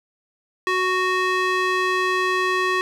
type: tone with band-pass filter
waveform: square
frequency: 370 Hz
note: F#4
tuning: in tune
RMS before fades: -21 dBFS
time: 0.67-2.81 s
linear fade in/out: 0 ms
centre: 1700 Hz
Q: 1.1
effects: none